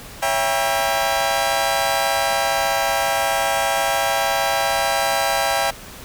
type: chord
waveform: sawtooth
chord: C# diminished seventh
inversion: none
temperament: just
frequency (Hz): 554.4 / 665.2 / 798.3 / 957.9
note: C#5 / E5 / G5 / Bb5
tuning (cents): 0 / +16 / +31 / +47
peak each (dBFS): -22 / -19 / -17 / -23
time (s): 0.22-5.71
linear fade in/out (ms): 10
effects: pink hiss -38 dBFS RMS until 6.04 s